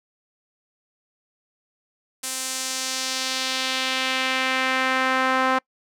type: tone with band-pass filter sweep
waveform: sawtooth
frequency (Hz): 260.6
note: C4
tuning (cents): -7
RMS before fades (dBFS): -24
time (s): 2.23-5.59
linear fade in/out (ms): 10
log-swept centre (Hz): 8800 to 1200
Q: 1.3
effects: noise-tail reverb RT60 0.1 s tail -26 dB re dry